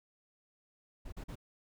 brown noise bursts, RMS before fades -43 dBFS, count 3, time 1.05-1.356 s, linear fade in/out 10 ms, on 74 ms, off 42 ms, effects none

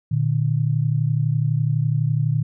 sine tone pair together, 118.02 / 150 Hz, A#2 / D3, +22 / +37 cents, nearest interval major third, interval 415 cents, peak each -20 / -20 dBFS, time 0.11-2.43 s, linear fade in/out 10 ms, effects none

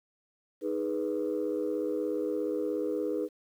sine chord, G# minor, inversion second, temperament equal with one note detuned, 311.1 / 415.3 / 492.2 Hz, D#4 / G#4 / B4, 0 / 0 / -6 cents, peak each -32 dBFS, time 0.61-3.29 s, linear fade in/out 50 ms, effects tanh soft clip ceiling -22 dBFS + 10-bit

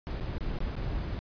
brown noise with dropouts, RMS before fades -33 dBFS, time 0.07-1.19 s, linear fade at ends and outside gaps 0 ms, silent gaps 0.2-0.208 / 0.382-0.407 / 0.587-0.605 / 0.755-0.765 s, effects resampled to 11025 Hz

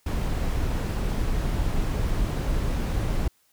brown noise, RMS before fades -25 dBFS, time 0.06-3.28 s, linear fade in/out 5 ms, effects white hiss -65 dBFS RMS until 3.52 s

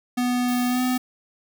square tone with pitch glide, 246.9 to 252.7 Hz, B3 to B3, 0 to +40 cents, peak -21 dBFS, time 0.17-0.98 s, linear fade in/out 10 ms, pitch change +40 cents, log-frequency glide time 0.68-0.82 s
blue noise, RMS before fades -37 dBFS, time 0.48-0.98 s, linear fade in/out 5 ms
effects none

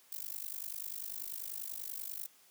violet noise with amplitude modulation, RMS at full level -38 dBFS, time 0.12-2.27 s, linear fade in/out 5 ms, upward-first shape sine, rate 50.2 Hz, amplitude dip 100%, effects white hiss -64 dBFS RMS until 2.5 s + high-pass 150 Hz 12 dB/octave

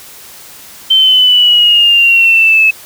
sine exponential sweep, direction down, 3110 to 2590 Hz, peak -4 dBFS, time 0.9-2.71 s, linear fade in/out 10 ms, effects white hiss -34 dBFS RMS until 2.85 s

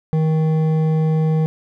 sine tone with hard clipping, 157.8 Hz, D#3, 25 cents sharp, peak -16 dBFS, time 0.13-1.46 s, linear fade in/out 0 ms, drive 9 dB, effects none

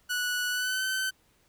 sawtooth tone with pitch glide, 1474 to 1530.4 Hz, F#6 to G6, -7 to -42 cents, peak -24 dBFS, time 0.09-1.11 s, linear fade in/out 20 ms, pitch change +65 cents, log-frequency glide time 0.5-0.84 s, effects pink hiss -66 dBFS RMS until 1.48 s

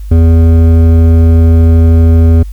triangle tone with hard clipping, 82.41 Hz, E2, in tune, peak -4 dBFS, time 0.11-2.43 s, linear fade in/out 5 ms, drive 15 dB, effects added 50 Hz sine -19 dBFS peak until 2.52 s + white hiss -46 dBFS RMS until 2.52 s

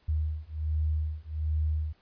sine beating tone pair, 76.7 / 78 Hz, D#2 / D#2, -24 / +5 cents, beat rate 1.3 Hz, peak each -30 dBFS, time 0.08-1.93 s, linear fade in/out 10 ms, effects pink hiss -66 dBFS RMS until 2.01 s + resampled to 11025 Hz

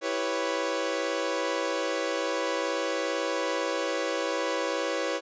sawtooth chord, C# half-diminished seventh, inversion first, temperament equal, 329.6 / 392 / 493.9 / 554.4 Hz, E4 / G4 / B4 / C#5, 0 / 0 / 0 / 0 cents, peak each -30 / -32 / -28 / -27 dBFS, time 0.01-5.21 s, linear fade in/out 50 ms, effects resampled to 16000 Hz

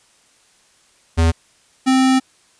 square tone pair in turn, 82.41 / 261.6 Hz, E2 / C4, 0 / 0 cents, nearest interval octave + minor sixth, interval 2000 cents, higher second, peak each -12 dBFS, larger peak neither, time 1.17-1.32 / 1.86-2.2 s, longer second, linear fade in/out 20 ms, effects white hiss -55 dBFS RMS until 2.59 s + resampled to 22050 Hz

